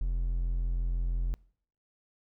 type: tone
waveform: triangle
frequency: 43 Hz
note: F1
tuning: 26 cents flat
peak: -25 dBFS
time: 0.01-1.34 s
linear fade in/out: 0 ms
effects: noise-tail reverb RT60 0.6 s tail -25 dB re dry